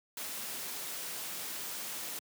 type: noise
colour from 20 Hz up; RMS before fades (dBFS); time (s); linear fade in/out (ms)
white; -40; 0.17-2.19; 2
effects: high-pass 150 Hz 12 dB/octave